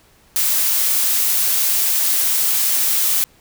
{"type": "noise", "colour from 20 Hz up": "blue", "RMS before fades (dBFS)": -17, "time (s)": [0.36, 3.24], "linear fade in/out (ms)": 0, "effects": ["pink hiss -53 dBFS RMS until 3.4 s"]}